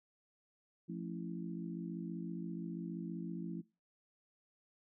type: harmonic tone with a mistuned harmonic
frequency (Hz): 55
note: A1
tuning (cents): 0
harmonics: 3 / 4 / 5 / 6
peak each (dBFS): -42 / -47 / -48 / -47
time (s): 0.88-3.62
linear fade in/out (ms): 20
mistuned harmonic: 3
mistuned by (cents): +92
effects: noise-tail reverb RT60 0.3 s tail -23 dB re dry